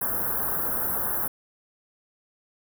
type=band-stop noise; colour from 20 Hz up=white; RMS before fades=-27 dBFS; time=0.01-1.28 s; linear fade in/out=5 ms; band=1600 to 11000 Hz; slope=48 dB/octave; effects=none